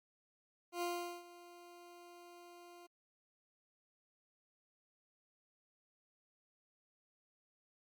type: tone with ADSR envelope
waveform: 20% pulse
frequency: 349.2 Hz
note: F4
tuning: in tune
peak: -31 dBFS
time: 0.72-2.87 s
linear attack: 98 ms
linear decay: 410 ms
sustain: -19 dB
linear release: 11 ms
effects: Opus 48 kbps